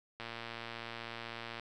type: click train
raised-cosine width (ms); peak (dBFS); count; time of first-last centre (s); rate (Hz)
0.3; -26; 163; 0.2-1.597; 116
effects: none